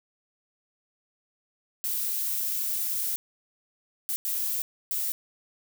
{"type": "noise bursts at uneven times", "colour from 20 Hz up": "violet", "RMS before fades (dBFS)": -29, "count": 4, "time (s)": [[1.84, 3.16], [4.09, 4.16], [4.25, 4.62], [4.91, 5.12]], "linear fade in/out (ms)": 0, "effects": []}